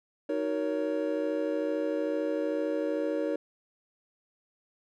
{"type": "chord", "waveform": "triangle", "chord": "D# minor seventh", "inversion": "none", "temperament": "just", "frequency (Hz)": [311.1, 373.4, 466.7, 560], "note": ["D#4", "F#4", "A#4", "C#5"], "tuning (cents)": [0, 16, 2, 18], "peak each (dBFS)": [-30, -36, -31, -30], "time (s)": [0.29, 3.36], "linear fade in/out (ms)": 5, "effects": []}